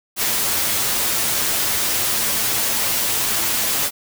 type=noise with comb filter; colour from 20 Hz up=white; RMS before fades=-20 dBFS; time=0.16-3.91 s; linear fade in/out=50 ms; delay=8.9 ms; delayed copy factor=+0.5; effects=none